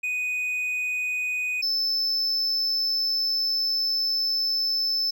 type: tone pair in turn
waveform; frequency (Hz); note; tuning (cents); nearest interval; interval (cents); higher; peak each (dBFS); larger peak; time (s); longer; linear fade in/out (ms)
triangle; 2489 / 5265; D#7 / E8; 0 / -3; octave + minor second; 1297; second; -23 / -21; second; 0.03-1.62 / 1.62-5.11; second; 10
effects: none